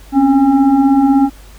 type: tone with frequency modulation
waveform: sine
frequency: 276.6 Hz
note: C#4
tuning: 4 cents flat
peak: -7 dBFS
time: 0.12-1.3 s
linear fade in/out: 50 ms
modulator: 537 Hz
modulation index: 0.75
effects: added 50 Hz sine -36 dBFS peak until 1.58 s + pink hiss -43 dBFS RMS until 1.58 s